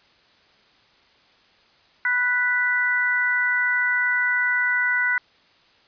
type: harmonic tone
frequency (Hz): 493.9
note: B4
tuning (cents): 0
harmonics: 2 / 3 / 4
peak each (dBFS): -32 / -21 / -22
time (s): 2.05-5.18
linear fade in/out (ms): 2
effects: white hiss -57 dBFS RMS until 5.87 s + resampled to 11025 Hz